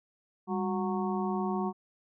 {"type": "harmonic tone with a mistuned harmonic", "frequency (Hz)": 183.9, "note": "F#3", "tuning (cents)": -10, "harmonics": [1, 2, 4, 5, 6], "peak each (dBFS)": [-31, -34, -37, -38, -39], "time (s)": [0.47, 1.73], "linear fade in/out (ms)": 50, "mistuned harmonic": 1, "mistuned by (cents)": 130, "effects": []}